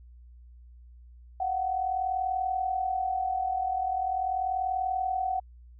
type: tone pair together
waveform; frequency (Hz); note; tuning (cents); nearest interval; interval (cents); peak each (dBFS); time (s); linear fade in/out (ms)
sine; 712.6 / 753; F5 / F#5; +35 / +30; minor second; 95; -33 / -27; 1.4-5.4; 5
effects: added 60 Hz sine -48 dBFS peak until 5.79 s